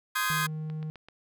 sawtooth chord, Ab major seventh, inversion first, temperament just, 1038.3 / 1245.9 / 1557.4 / 1661.2 Hz, C6 / Eb6 / G6 / Ab6, -14 / +2 / -12 / 0 cents, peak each -28 dBFS, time 0.15-0.47 s, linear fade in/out 10 ms
triangle tone, 155.56 Hz, D#3, in tune, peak -30 dBFS, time 0.3-0.9 s, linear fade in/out 0 ms
click train, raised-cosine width 0.3 ms, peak -32 dBFS, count 4, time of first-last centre 0.7-1.086 s, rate 7.78 Hz
effects none

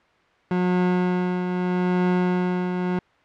30% pulse tone with tremolo, 180.7 Hz, F#3, 41 cents flat, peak -15 dBFS, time 0.51-2.99 s, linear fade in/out 2 ms, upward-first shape triangle, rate 0.79 Hz, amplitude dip 50%, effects white hiss -58 dBFS RMS until 3.24 s + low-pass 2000 Hz 12 dB/octave

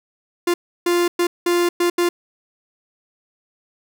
45% pulse tone bursts at uneven times, 349 Hz, F4, 1 cent flat, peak -15 dBFS, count 6, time 0.47-0.54 / 0.86-1.08 / 1.19-1.27 / 1.46-1.69 / 1.8-1.9 / 1.98-2.09 s, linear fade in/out 5 ms, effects none

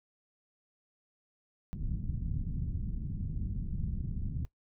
pink low-pass noise, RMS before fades -35 dBFS, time 1.73-4.45 s, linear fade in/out 0 ms, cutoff 190 Hz, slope 24 dB/octave, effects noise-tail reverb RT60 0.1 s tail -18 dB re dry

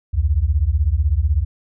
sine beating tone pair, 66.4 / 82.4 Hz, C2 / E2, +26 / 0 cents, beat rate 16 Hz, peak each -17 dBFS, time 0.13-1.45 s, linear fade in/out 20 ms, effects none

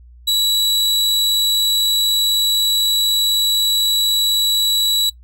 40% pulse tone, 3913 Hz, B7, 17 cents flat, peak -13 dBFS, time 0.27-5.1 s, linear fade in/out 10 ms, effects noise-tail reverb RT60 0.1 s tail -18 dB re dry + added 60 Hz sine -40 dBFS peak until 5.23 s

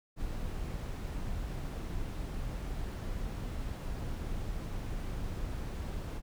brown noise, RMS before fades -37 dBFS, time 0.16-6.22 s, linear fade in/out 50 ms, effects none

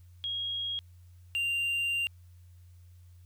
sine / triangle tone pair in turn, 3281 / 2782 Hz, G#7 / F7, -22 / -7 cents, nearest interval minor third, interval 285 cents, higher first, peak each -31 / -26 dBFS, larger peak second, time 0.24-0.79 / 1.35-2.07 s, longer second, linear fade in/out 0 ms, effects added 88 Hz sine -51 dBFS peak until 3.25 s + white hiss -71 dBFS RMS until 3.25 s

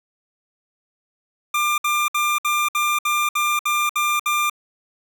25% pulse tone bursts, 1194 Hz, D6, 28 cents sharp, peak -14 dBFS, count 10, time 1.54-4.498 s, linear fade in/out 5 ms, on 240 ms, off 62 ms, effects none

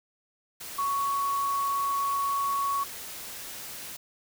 sine tone in noise, 1114 Hz, C#6, 8 cents sharp, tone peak -25 dBFS, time 0.78-2.84 s, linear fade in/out 10 ms, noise white, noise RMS -40 dBFS, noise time 0.6-3.97 s, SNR +12 dB, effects none

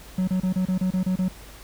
triangle tone bursts, 185.3 Hz, F#3, 3 cents sharp, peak -18 dBFS, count 9, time 0.18-1.284 s, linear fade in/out 5 ms, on 96 ms, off 30 ms, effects added 50 Hz sine -46 dBFS peak until 1.63 s + pink hiss -46 dBFS RMS until 1.63 s

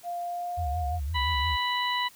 sine tone with pitch glide, 698.5 to 713.2 Hz, F5 to F5, 0 to +36 cents, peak -30 dBFS, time 0.03-1 s, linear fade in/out 50 ms, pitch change +36 cents, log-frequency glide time 0.23-0.75 s
sine tone with vibrato, 75.6 Hz, D#2, 49 cents flat, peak -28 dBFS, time 0.57-1.57 s, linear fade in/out 20 ms, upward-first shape sine, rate 5.8 Hz, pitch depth 190 cents each way
harmonic tone, 987 Hz, B5, 1 cent flat, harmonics 1 / 2 / 3 / 4, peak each -28 / -31 / -33 / -34 dBFS, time 1.14-2.09 s, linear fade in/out 20 ms
effects white hiss -54 dBFS RMS until 2.15 s

